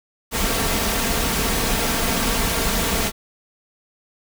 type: noise with comb filter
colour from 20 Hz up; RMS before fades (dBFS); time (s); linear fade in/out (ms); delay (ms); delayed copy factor
pink; -21; 0.31-3.12; 50; 4.4; +0.5
effects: none